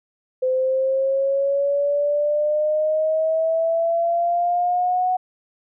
sine exponential sweep, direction up, 512 to 740 Hz, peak -17 dBFS, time 0.42-5.17 s, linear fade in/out 10 ms, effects none

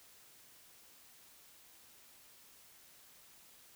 silence, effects white hiss -61 dBFS RMS until 3.75 s

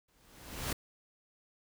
pink noise with exponential growth, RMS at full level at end -33 dBFS, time 0.08-0.73 s, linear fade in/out 5 ms, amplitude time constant 140 ms, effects none

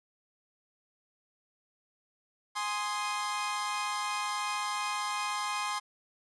sawtooth chord, Ab major, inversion none, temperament equal, 830.6 / 1046.5 / 1244.5 Hz, Ab5 / C6 / Eb6, 0 / 0 / 0 cents, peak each -33 / -30 / -34 dBFS, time 2.55-5.8 s, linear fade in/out 20 ms, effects resampled to 24000 Hz

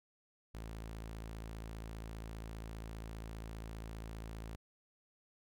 sawtooth tone, 55 Hz, A1, in tune, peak -40 dBFS, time 0.54-4.56 s, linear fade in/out 10 ms, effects none

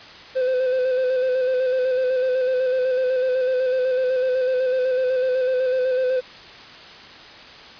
triangle tone with vibrato, 512 Hz, C5, 38 cents flat, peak -16 dBFS, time 0.35-6.21 s, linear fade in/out 20 ms, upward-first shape square, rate 8 Hz, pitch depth 27 cents each way, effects white hiss -41 dBFS RMS until 7.79 s + resampled to 11025 Hz

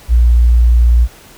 sine tone, 59.1 Hz, A#1, 24 cents sharp, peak -5 dBFS, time 0.08-1.08 s, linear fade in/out 50 ms, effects pink hiss -40 dBFS RMS until 1.37 s

